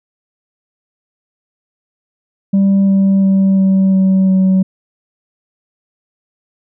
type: tone with pitch steps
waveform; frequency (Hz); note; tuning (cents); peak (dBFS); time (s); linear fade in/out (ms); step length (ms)
sine; 196 / 194.53 / 193.08 / 191.63 / 190.2 / 188.78; G3 / G3 / G3 / G3 / F#3 / F#3; 0 / -13 / -26 / -39 / +48 / +35; -5; 2.53-4.63; 10; 350
effects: tanh soft clip ceiling -7 dBFS